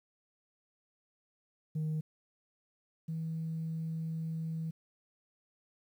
sine tone pair in turn, 155.56 / 161.53 Hz, D#3 / E3, 0 / -35 cents, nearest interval minor second, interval 65 cents, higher second, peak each -29 / -33 dBFS, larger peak first, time 1.75-2.01 / 3.08-4.71 s, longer second, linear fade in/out 10 ms, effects tanh soft clip ceiling -30 dBFS + 11-bit

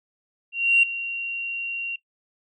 sine tone with ADSR envelope, 2756 Hz, F7, 24 cents flat, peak -11 dBFS, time 0.52-1.96 s, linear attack 310 ms, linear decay 6 ms, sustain -15 dB, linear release 5 ms, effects noise-tail reverb RT60 0.1 s tail -19 dB re dry + tanh soft clip ceiling -7 dBFS

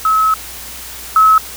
sine tone pair in turn, 1290 / 1290 Hz, E6 / E6, -38 / -38 cents, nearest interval unison, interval 0 cents, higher neither, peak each -9 / -5 dBFS, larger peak second, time 0.05-0.34 / 1.16-1.38 s, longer first, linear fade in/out 2 ms, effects added 60 Hz sine -39 dBFS peak until 1.56 s + white hiss -30 dBFS RMS until 1.56 s

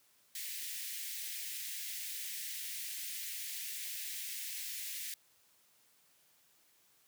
white high-pass noise, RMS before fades -42 dBFS, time 0.35-5.14 s, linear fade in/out 2 ms, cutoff 1800 Hz, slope 48 dB/octave, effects white hiss -69 dBFS RMS until 7.07 s + high-pass 80 Hz 12 dB/octave

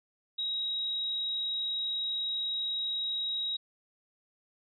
sine tone, 3816 Hz, A#7, 40 cents sharp, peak -30 dBFS, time 0.38-3.57 s, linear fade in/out 10 ms, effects none

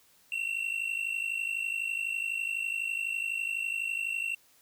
triangle tone pair together, 2690 / 2742 Hz, E7 / F7, +34 / -32 cents, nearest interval unison, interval 34 cents, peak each -32 / -31 dBFS, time 0.32-4.35 s, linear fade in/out 2 ms, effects white hiss -63 dBFS RMS until 4.61 s

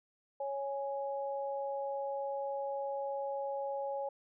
sine tone pair together, 554 / 830.6 Hz, C#5 / G#5, -1 / 0 cents, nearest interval perfect fifth, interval 701 cents, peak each -36 / -39 dBFS, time 0.4-4.09 s, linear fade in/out 5 ms, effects none

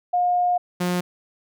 sine / sawtooth tone pair in turn, 714 / 178.5 Hz, F5 / F3, +38 / +38 cents, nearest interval 2 octaves, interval 2400 cents, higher first, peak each -17 dBFS, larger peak neither, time 0.13-0.58 / 0.8-1.01 s, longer first, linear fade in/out 10 ms, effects none

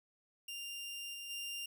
sawtooth tone with level steps, 2794 Hz, F7, in tune, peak -39 / -41 / -37 dBFS, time 0.48-1.66 s, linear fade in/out 5 ms, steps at 1.13 / 1.29 s, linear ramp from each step 20 ms, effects none

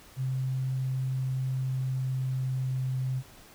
sine tone with pitch glide, 130.81 to 129.98 Hz, C3 to C3, 0 to -11 cents, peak -27 dBFS, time 0.16-3.23 s, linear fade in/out 50 ms, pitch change -11 cents, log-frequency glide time 1.45-2.91 s, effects pink hiss -53 dBFS RMS until 3.54 s

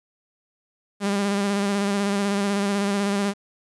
sawtooth tone with vibrato, 200.6 Hz, G3, 40 cents sharp, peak -17 dBFS, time 1-3.34 s, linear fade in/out 50 ms, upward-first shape square, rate 16 Hz, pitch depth 25 cents each way, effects resampled to 24000 Hz + 9-bit

